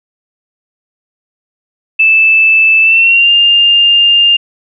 sine tone with pitch glide, 2633 to 2806 Hz, E7 to F7, -3 to +8 cents, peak -4 dBFS, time 1.99-4.37 s, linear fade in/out 10 ms, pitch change +111 cents, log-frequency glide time 2.82-3.31 s, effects none

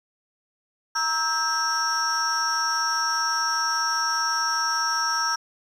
sine tone cluster, 936 / 1311 / 1593 / 5550 / 5920 Hz, A#5 / E6 / G6 / F8 / F#8, +7 / -10 / +27 / -12 / 0 cents, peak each -28 / -25 / -28 / -26 / -32 dBFS, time 0.95-5.36 s, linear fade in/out 10 ms, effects tanh soft clip ceiling -15 dBFS + 9-bit

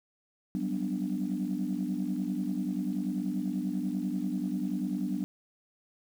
sine chord, G major seventh, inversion third, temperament equal with one note detuned, 185.75 / 196 / 246.9 / 293.7 Hz, F#3 / G3 / B3 / D4, +7 / 0 / 0 / 0 cents, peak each -34 dBFS, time 0.55-5.24 s, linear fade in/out 0 ms, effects tanh soft clip ceiling -21 dBFS + 9-bit

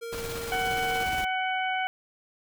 square tone, 463.8 Hz, A#4, 9 cents flat, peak -35 dBFS, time 0.01-1.05 s, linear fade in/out 20 ms
pink noise with tremolo, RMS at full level -36 dBFS, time 0.12-1.25 s, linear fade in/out 10 ms, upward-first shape square, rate 17 Hz, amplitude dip 30%
harmonic tone, 749 Hz, F#5, 21 cents sharp, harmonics 1 / 2 / 3 / 4, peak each -28 / -32 / -33 / -37 dBFS, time 0.52-1.87 s, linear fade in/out 0 ms
effects none

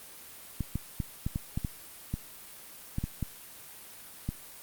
clicks, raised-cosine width 5 ms, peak -18 dBFS, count 12, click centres 0.607 / 0.756 / 1.002 / 1.265 / 1.359 / 1.575 / 1.648 / 2.14 / 2.984 / 3.04 / 3.227 / 4.29 s, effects white hiss -48 dBFS RMS until 4.62 s + Opus 32 kbps

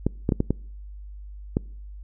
clicks, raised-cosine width 3 ms, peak -8 dBFS, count 6, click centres 0.066 / 0.291 / 0.322 / 0.404 / 0.506 / 1.569 s, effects noise-tail reverb RT60 0.6 s tail -26 dB re dry + added 50 Hz sine -37 dBFS peak until 2.03 s

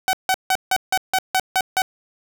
sawtooth tone bursts, 755 Hz, F#5, 35 cents sharp, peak -12 dBFS, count 9, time 0.08-1.819 s, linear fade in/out 0 ms, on 51 ms, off 160 ms, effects none

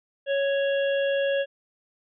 harmonic tone, 554.4 Hz, C#5, in tune, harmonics 1 / 3 / 5 / 6, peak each -22 / -32 / -36 / -38 dBFS, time 0.26-1.46 s, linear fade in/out 50 ms, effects none

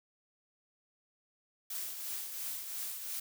blue noise with tremolo, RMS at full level -38 dBFS, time 1.7-3.2 s, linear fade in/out 5 ms, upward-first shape triangle, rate 2.9 Hz, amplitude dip 50%, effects none

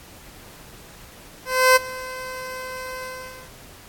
15% pulse tone with ADSR envelope, 514 Hz, C5, 31 cents flat, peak -4 dBFS, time 1.45-3.52 s, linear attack 310 ms, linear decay 20 ms, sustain -20 dB, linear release 480 ms, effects pink hiss -45 dBFS RMS until 3.88 s + AAC 64 kbps

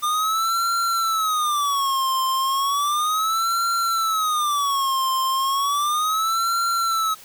square tone with vibrato, 1200 Hz, D6, 37 cents sharp, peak -20 dBFS, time 0.02-7.15 s, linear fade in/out 20 ms, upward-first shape sine, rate 0.34 Hz, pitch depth 230 cents each way, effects white hiss -45 dBFS RMS until 7.24 s

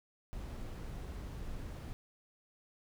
brown noise, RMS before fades -43 dBFS, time 0.33-1.93 s, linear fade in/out 0 ms, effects none

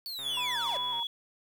45% pulse linear sweep, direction down, 4532 to 526 Hz, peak -35 dBFS, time 0.06-0.77 s, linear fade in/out 0 ms
click train, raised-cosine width 0.5 ms, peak -34 dBFS, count 110, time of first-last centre 0.19-0.997 s, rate 135 Hz
sine tone with pitch glide, 3422 to 3373 Hz, A7 to G#7, -49 to +26 cents, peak -31 dBFS, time 0.25-1.07 s, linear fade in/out 2 ms, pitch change -25 cents, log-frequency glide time 0.68-0.94 s
sine tone with vibrato, 963 Hz, B5, 44 cents flat, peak -34 dBFS, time 0.37-1.03 s, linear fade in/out 2 ms, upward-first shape square, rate 2.7 Hz, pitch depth 47 cents each way
effects 9-bit

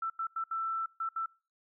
sine tone bursts at uneven times, 1332 Hz, E6, 18 cents sharp, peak -31 dBFS, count 6, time 0.02-0.1 / 0.19-0.27 / 0.36-0.44 / 0.51-0.86 / 1-1.09 / 1.16-1.26 s, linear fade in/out 5 ms, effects noise-tail reverb RT60 0.4 s tail -26 dB re dry

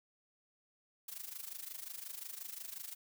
blue noise with amplitude modulation, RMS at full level -43 dBFS, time 1.08-2.95 s, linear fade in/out 5 ms, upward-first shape sine, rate 25.6 Hz, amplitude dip 80%, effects none

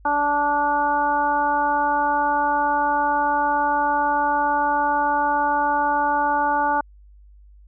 harmonic tone, 291.1 Hz, D4, 15 cents flat, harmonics 1 / 2 / 3 / 4 / 5, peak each -30 / -29 / -19 / -27 / -26 dBFS, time 0.05-6.81 s, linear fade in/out 5 ms, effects added 50 Hz sine -45 dBFS peak until 7.67 s

